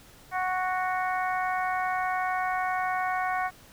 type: harmonic tone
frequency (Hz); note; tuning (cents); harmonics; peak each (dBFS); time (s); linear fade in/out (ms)
369.4; F#4; -3; 2 / 3 / 4 / 5 / 6; -28 / -32 / -34 / -36 / -38; 0.31-3.51; 50
effects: pink hiss -53 dBFS RMS until 3.72 s